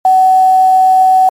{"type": "tone with quantisation", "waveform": "sine", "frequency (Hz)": 752, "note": "F#5", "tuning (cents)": 28, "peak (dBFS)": -4, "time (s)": [0.05, 1.29], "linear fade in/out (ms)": 2, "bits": 5, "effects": ["MP3 64 kbps"]}